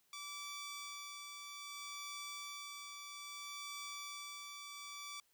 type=tone with tremolo; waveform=10% pulse; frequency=1157 Hz; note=D6; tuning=26 cents flat; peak=-36 dBFS; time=0.13-5.2 s; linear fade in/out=2 ms; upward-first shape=sine; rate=0.61 Hz; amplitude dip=35%; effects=white hiss -75 dBFS RMS until 5.33 s